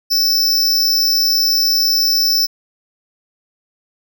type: tone with amplitude modulation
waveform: square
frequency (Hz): 5274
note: E8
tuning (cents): 0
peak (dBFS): -9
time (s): 0.1-2.47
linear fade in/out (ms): 20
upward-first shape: sine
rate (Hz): 298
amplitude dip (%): 75
effects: none